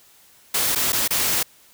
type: noise with dropouts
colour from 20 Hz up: white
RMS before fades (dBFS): -21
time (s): 0.54-1.43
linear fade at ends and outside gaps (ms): 5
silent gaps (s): 0.751-0.757 / 0.922-0.929 / 1.078-1.106
effects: white hiss -53 dBFS RMS until 1.73 s